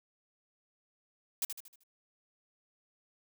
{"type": "noise with echo", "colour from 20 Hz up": "blue", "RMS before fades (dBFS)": -32, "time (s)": [1.42, 1.45], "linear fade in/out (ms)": 2, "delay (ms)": 77, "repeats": 5, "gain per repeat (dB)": -7, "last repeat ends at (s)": 1.835, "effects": []}